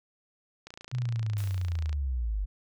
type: click train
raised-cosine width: 0.2 ms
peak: -26 dBFS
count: 37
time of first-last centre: 0.67-1.929 s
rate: 28.6 Hz
type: linear sweep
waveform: sine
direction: down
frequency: 127.4 to 46.25 Hz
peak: -27 dBFS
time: 0.92-2.46 s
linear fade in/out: 20 ms
type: noise with exponential decay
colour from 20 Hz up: white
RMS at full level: -45 dBFS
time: 1.38-1.98 s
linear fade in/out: 0 ms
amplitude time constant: 130 ms
effects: none